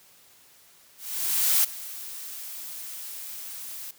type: noise with ADSR envelope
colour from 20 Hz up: blue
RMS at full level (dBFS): -20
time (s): 0.97-3.91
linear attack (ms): 670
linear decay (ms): 9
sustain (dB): -18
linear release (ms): 4
effects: white hiss -56 dBFS RMS until 3.98 s + high-pass 60 Hz 12 dB/octave